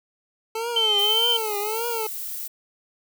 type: tone with vibrato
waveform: 25% pulse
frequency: 440 Hz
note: A4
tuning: in tune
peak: -22 dBFS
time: 0.55-2.07 s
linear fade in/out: 5 ms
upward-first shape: triangle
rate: 1.7 Hz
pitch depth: 150 cents each way
type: tone with tremolo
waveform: sine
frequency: 3100 Hz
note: G7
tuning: 20 cents flat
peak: -17 dBFS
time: 0.76-1.37 s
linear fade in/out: 5 ms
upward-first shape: triangle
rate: 15 Hz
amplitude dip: 25%
type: noise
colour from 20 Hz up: violet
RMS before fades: -32 dBFS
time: 0.98-2.48 s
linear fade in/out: 10 ms
effects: none